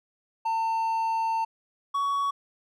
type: tone pair in turn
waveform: triangle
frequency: 900 / 1122.5 Hz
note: A5 / C#6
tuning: +39 / +21 cents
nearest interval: major third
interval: 382 cents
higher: second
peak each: -22 dBFS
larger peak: neither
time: 0.45-1.45 / 1.94-2.31 s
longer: first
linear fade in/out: 10 ms
effects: none